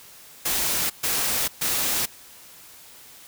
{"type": "noise bursts", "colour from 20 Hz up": "white", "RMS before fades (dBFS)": -24, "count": 3, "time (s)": [0.45, 2.06], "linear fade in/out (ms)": 10, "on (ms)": 450, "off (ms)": 130, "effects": ["white hiss -47 dBFS RMS until 3.27 s"]}